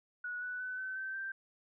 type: tone with pitch steps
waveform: sine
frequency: 1464 / 1484.4 / 1505.2 / 1526.2 / 1547.5 / 1569.1 Hz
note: F#6 / F#6 / F#6 / G6 / G6 / G6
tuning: -19 / +5 / +29 / -47 / -23 / +1 cents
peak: -37 dBFS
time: 0.24-1.32 s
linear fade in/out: 5 ms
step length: 180 ms
effects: none